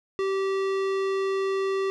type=tone with low-pass filter; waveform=square; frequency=387.6 Hz; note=G4; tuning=20 cents flat; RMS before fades=-26 dBFS; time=0.19-1.9 s; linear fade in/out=0 ms; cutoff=4200 Hz; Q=0.51; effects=none